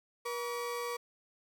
35% pulse tone pair together, 479.7 / 1141 Hz, A#4 / C#6, +50 / +50 cents, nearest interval octave + minor third, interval 1500 cents, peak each -35 / -38 dBFS, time 0.25-0.97 s, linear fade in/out 10 ms, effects none

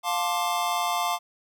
square chord, D minor seventh, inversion first, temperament just, 704.8 / 881 / 1057.2 / 1174.7 Hz, F5 / A5 / C6 / D6, +16 / +2 / +18 / 0 cents, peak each -29 / -31 / -31 / -32 dBFS, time 0.03-1.19 s, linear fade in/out 50 ms, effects none

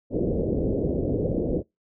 white low-pass noise, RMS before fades -25 dBFS, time 0.1-1.63 s, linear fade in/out 50 ms, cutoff 530 Hz, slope 48 dB/octave, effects noise-tail reverb RT60 0.2 s tail -25 dB re dry

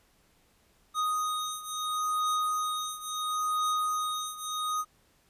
square beating tone pair, 1244.5 / 1245.23 Hz, D#6 / D#6, 0 / +1 cents, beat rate 0.73 Hz, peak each -31 / -34 dBFS, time 0.94-4.85 s, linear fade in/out 50 ms, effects pink hiss -66 dBFS RMS until 5.29 s + resampled to 32000 Hz

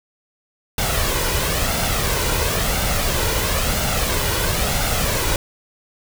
pink noise with flanger, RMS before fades -20 dBFS, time 0.78-5.36 s, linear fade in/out 2 ms, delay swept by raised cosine 1.4 to 2.07 ms, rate 0.99 Hz, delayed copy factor +0.5, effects none

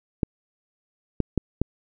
clicks, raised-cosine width 3 ms, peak -8 dBFS, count 4, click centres 0.232 / 1.203 / 1.377 / 1.616 s, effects none

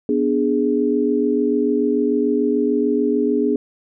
sine chord, G# diminished, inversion first, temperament equal, 246.9 / 293.7 / 415.3 Hz, B3 / D4 / G#4, 0 / 0 / 0 cents, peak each -20 / -20 / -19 dBFS, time 0.09-3.56 s, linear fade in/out 2 ms, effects none

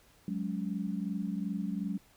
sine chord, F# suspended second, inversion none, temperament equal with one note detuned, 185 / 207.7 / 281.1 Hz, F#3 / G#3 / C#4, 0 / 0 / +24 cents, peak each -35 / -35 / -40 dBFS, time 0.28-1.98 s, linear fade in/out 2 ms, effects pink hiss -63 dBFS RMS until 2.16 s

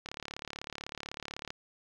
click train, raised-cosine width 0.2 ms, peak -21 dBFS, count 53, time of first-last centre 0.06-1.504 s, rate 36 Hz, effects low-pass 6000 Hz 12 dB/octave + 9-bit

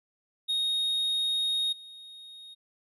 triangle tone with level steps, 3729 Hz, A#7, in tune, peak -24 / -43 dBFS, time 0.48-2.55 s, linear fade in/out 20 ms, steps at 1.72 s, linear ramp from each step 10 ms, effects resampled to 32000 Hz

